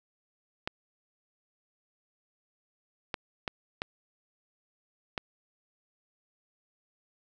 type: clicks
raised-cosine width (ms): 0.3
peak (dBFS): -15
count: 5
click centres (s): 0.675 / 3.142 / 3.478 / 3.819 / 5.178
effects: none